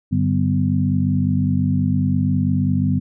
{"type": "tone cluster", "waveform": "sine", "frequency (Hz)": [96.2, 145.3, 191, 250.4], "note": ["G2", "D3", "G3", "B3"], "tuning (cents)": [-32, -18, -45, 24], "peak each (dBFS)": -21, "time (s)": [0.11, 3], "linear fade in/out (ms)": 20, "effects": []}